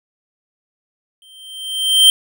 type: tone with exponential growth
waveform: square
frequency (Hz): 3136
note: G7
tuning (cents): 0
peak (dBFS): -5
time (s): 1.22-2.1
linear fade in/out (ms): 1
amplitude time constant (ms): 190
effects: none